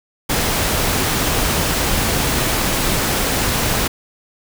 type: noise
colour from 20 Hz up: pink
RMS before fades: -18 dBFS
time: 0.29-3.88 s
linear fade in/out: 10 ms
effects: none